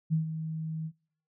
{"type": "tone with ADSR envelope", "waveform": "sine", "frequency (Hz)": 159.1, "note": "D#3", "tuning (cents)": 39, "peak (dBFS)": -22, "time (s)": [0.1, 0.92], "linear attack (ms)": 30, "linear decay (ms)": 120, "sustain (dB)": -10, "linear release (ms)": 62, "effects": ["noise-tail reverb RT60 0.6 s tail -23 dB re dry"]}